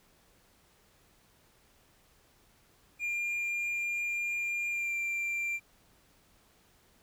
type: tone with pitch glide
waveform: triangle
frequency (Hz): 2401 to 2367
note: D7 to D7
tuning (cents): +38 to +13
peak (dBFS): -29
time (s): 2.99-5.6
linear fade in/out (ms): 50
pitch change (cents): -25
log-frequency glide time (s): 4.69-4.95
effects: pink hiss -65 dBFS RMS until 7.02 s